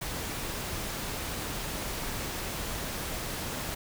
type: noise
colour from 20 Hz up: pink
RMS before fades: -35 dBFS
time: 0.01-3.75 s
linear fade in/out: 10 ms
effects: none